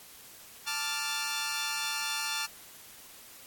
10% pulse chord, D minor, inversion second, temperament equal, 880 / 1174.7 / 1396.9 Hz, A5 / D6 / F6, 0 / 0 / 0 cents, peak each -27 / -29 / -26 dBFS, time 0.66-2.47 s, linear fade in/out 20 ms, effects white hiss -51 dBFS RMS until 3.46 s + AAC 64 kbps

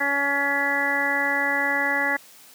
harmonic tone, 281.5 Hz, C#4, 27 cents sharp, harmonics 1 / 2 / 3 / 4 / 5 / 6 / 7, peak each -32 / -31 / -29 / -34 / -34 / -25 / -24 dBFS, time 0-2.17 s, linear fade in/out 10 ms, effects white hiss -49 dBFS RMS until 2.54 s + high-pass 150 Hz 12 dB/octave

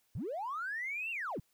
triangle linear two-way sweep, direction up then down, 73.42 to 2794 to 73.42 Hz, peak -32 dBFS, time 0.15-1.4 s, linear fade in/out 5 ms, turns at 1.11 s, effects tanh soft clip ceiling -33 dBFS + white hiss -74 dBFS RMS until 1.53 s

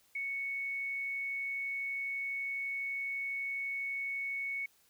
sine tone, 2217 Hz, C#7, in tune, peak -34 dBFS, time 0.15-4.66 s, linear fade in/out 5 ms, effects white hiss -68 dBFS RMS until 4.89 s

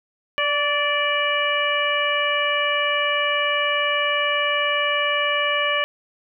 harmonic tone with a mistuned harmonic, 585 Hz, D5, 7 cents flat, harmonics 1 / 2 / 3 / 4 / 5, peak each -25 / -25 / -25 / -25 / -25 dBFS, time 0.38-5.84 s, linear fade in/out 0 ms, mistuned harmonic 2, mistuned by -27 cents, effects none

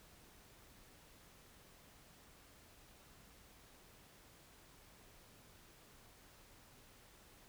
silence, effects pink hiss -63 dBFS RMS until 7.48 s

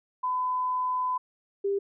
sine tone pair in turn, 1008 / 398 Hz, B5 / G4, +35 / +26 cents, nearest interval octave + major third, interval 1609 cents, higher first, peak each -25 / -24 dBFS, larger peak second, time 0.23-1.18 / 1.64-1.79 s, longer first, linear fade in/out 10 ms, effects none

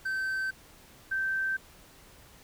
triangle / sine tone pair in turn, 1546 / 1556.8 Hz, G6 / G6, -24 / -12 cents, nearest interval unison, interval 12 cents, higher second, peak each -27 dBFS, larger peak neither, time 0.05-0.51 / 1.11-1.57 s, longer neither, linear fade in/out 10 ms, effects pink hiss -55 dBFS RMS until 2.43 s

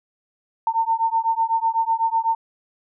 sine beating tone pair, 902 / 910 Hz, A5 / A#5, +43 / -42 cents, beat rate 8 Hz, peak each -21 dBFS, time 0.67-2.35 s, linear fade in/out 2 ms, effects none

